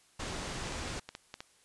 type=low-pass noise; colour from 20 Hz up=pink; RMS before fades=-39 dBFS; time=0.19-1 s; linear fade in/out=10 ms; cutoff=8500 Hz; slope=24 dB/octave
type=clicks; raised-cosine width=0.2 ms; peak=-24 dBFS; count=7; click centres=0.672 / 0.723 / 0.876 / 1.09 / 1.151 / 1.341 / 1.405 s
effects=white hiss -65 dBFS RMS until 1.64 s + resampled to 24000 Hz